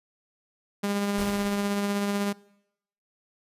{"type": "tone with tremolo", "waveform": "sawtooth", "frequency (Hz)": 202.1, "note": "G#3", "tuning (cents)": -47, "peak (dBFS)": -20, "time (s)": [0.83, 2.33], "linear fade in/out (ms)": 10, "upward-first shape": "triangle", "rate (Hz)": 16, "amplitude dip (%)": 35}
{"type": "noise with exponential decay", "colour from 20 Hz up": "pink", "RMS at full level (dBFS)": -34, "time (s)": [1.18, 2.2], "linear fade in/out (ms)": 2, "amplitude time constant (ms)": 220}
{"effects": ["noise-tail reverb RT60 0.8 s tail -22 dB re dry", "resampled to 32000 Hz"]}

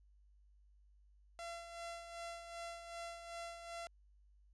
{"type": "tone with tremolo", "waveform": "sawtooth", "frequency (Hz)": 680, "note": "F5", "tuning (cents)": -46, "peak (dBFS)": -40, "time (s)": [1.39, 3.87], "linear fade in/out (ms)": 0, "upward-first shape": "sine", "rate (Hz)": 2.6, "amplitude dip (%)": 55, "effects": ["added 50 Hz sine -64 dBFS peak until 4.53 s", "resampled to 22050 Hz"]}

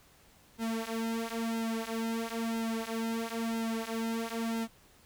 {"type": "tone with flanger", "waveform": "sawtooth", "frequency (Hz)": 227, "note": "A#3", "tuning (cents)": -46, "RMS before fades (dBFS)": -34, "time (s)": [0.58, 4.68], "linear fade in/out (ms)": 50, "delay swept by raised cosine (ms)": [1.7, 6.2], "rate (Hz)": 1, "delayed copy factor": -0.9, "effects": ["pink hiss -61 dBFS RMS until 5.05 s"]}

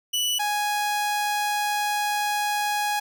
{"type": "tone pair in turn", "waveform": "sawtooth", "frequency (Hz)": [2960, 830.6], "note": ["F#7", "G#5"], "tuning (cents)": [0, 0], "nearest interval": "octave + minor seventh", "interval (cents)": 2200, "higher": "first", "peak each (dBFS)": -19, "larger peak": "neither", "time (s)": [[0.13, 0.39], [0.39, 3]], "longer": "second", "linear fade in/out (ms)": 10, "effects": []}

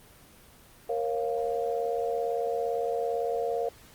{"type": "chord", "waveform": "sine", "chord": "Bb minor", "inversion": "none", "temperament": "equal with one note detuned", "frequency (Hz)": [466.2, 543.9, 698.5], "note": ["Bb4", "Db5", "F5"], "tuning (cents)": [0, -33, 0], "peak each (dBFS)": [-29, -33, -32], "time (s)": [0.89, 3.69], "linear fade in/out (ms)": 5, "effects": ["pink hiss -54 dBFS RMS until 3.94 s", "Opus 24 kbps"]}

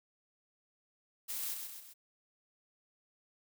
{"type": "noise with echo", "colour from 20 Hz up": "blue", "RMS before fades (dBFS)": -39, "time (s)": [1.28, 1.55], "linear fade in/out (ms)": 20, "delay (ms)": 130, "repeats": 3, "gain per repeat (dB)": -5, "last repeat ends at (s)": 1.94, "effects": []}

